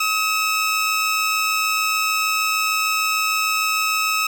25% pulse tone pair together, 1273.7 / 2654 Hz, D#6 / E7, +40 / +11 cents, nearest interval octave + minor second, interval 1271 cents, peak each -16 / -19 dBFS, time 0-4.27 s, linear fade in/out 5 ms, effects none

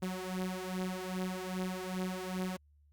sawtooth beating tone pair, 183.9 / 186.4 Hz, F#3 / F#3, -10 / +13 cents, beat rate 2.5 Hz, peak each -34 / -35 dBFS, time 0.02-2.57 s, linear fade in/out 10 ms, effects added 73 Hz sine -62 dBFS peak until 2.92 s + Opus 48 kbps

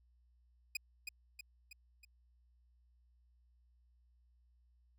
sawtooth tone with echo, 2480 Hz, D#7, 6 cents flat, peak -32 dBFS, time 0.75-0.77 s, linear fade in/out 5 ms, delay 320 ms, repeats 4, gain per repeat -5 dB, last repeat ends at 2.05 s, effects added 60 Hz sine -67 dBFS peak until 4.98 s

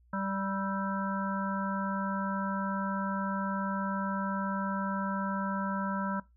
harmonic tone with a mistuned harmonic, 195.3 Hz, G3, 6 cents flat, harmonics 1 / 3 / 5 / 7 / 8, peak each -33 / -40 / -37 / -38 / -41 dBFS, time 0.13-6.2 s, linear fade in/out 5 ms, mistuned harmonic 7, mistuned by -48 cents, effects noise-tail reverb RT60 0.2 s tail -20 dB re dry + added 60 Hz sine -60 dBFS peak until 6.36 s

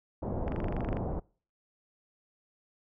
pink low-pass noise, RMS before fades -33 dBFS, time 0.22-1.2 s, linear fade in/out 10 ms, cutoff 780 Hz, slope 24 dB/octave
click train, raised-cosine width 0.5 ms, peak -25 dBFS, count 13, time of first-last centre 0.48-0.97 s, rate 24.5 Hz
effects noise-tail reverb RT60 0.4 s tail -23 dB re dry

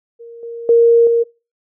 sine tone with level steps, 466.2 Hz, A#4, in tune, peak -32 / -25 / -6 / -10 dBFS, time 0.19-1.24 s, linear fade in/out 20 ms, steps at 0.43 / 0.69 / 1.07 s, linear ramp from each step 2 ms, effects noise-tail reverb RT60 0.3 s tail -23 dB re dry

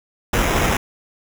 pink noise with sample-and-hold, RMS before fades -18 dBFS, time 0.33-0.77 s, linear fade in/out 5 ms, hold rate 4410 Hz, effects none

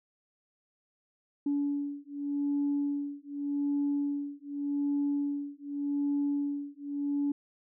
sine beating tone pair, 285.3 / 286.15 Hz, C#4 / D4, +50 / -45 cents, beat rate 0.85 Hz, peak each -31 dBFS, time 1.46-7.32 s, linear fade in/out 5 ms, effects tanh soft clip ceiling -22 dBFS

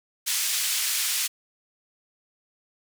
white band-pass noise, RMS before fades -26 dBFS, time 0.26-1.28 s, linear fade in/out 20 ms, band 2100 to 11000 Hz, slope 12 dB/octave, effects none

